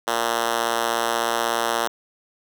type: tone with high-pass filter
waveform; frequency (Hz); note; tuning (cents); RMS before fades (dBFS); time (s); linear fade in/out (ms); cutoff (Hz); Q
5% pulse; 116.54; A#2; 0; -23; 0.07-1.88; 10; 440; 0.74
effects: none